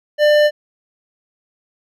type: tone with hard clipping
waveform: sine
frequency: 596 Hz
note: D5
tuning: 25 cents sharp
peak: -11 dBFS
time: 0.18-0.51 s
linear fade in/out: 50 ms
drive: 13 dB
effects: none